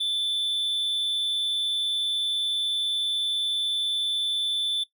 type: tone with amplitude modulation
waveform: triangle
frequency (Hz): 3510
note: A7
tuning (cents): -5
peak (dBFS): -20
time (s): 0-4.84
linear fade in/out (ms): 10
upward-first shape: sine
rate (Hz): 214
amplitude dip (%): 40
effects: noise-tail reverb RT60 0.1 s tail -17 dB re dry